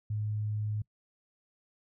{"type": "tone", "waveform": "sine", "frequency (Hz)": 106.1, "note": "G#2", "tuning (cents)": 38, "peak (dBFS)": -30, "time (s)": [0.1, 0.82], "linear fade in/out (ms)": 5, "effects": ["noise-tail reverb RT60 0.1 s tail -24 dB re dry"]}